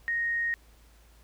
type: tone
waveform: sine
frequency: 1864.7 Hz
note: A#6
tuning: in tune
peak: -26 dBFS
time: 0.08-0.54 s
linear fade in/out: 0 ms
effects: added 55 Hz sine -55 dBFS peak until 1.23 s + pink hiss -62 dBFS RMS until 1.23 s